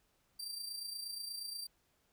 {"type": "tone with amplitude modulation", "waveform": "sawtooth", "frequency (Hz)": 4699, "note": "D8", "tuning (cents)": 0, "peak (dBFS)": -36, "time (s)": [0.39, 1.67], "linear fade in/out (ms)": 10, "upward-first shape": "sine", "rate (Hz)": 28.4, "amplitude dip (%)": 55, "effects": ["pink hiss -75 dBFS RMS until 2.12 s"]}